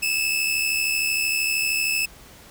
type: tone pair together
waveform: sawtooth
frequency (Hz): 2600 / 2673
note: E7 / E7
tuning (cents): -24 / +23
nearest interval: unison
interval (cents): 47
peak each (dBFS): -19 / -23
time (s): 0.02-2.06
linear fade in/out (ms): 10
effects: pink hiss -47 dBFS RMS until 2.5 s